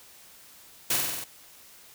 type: noise with echo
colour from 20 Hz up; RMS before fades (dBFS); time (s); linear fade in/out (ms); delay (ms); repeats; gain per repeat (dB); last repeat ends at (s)
white; -25; 0.9-0.96; 5; 47; 6; -2; 1.242
effects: white hiss -52 dBFS RMS until 1.94 s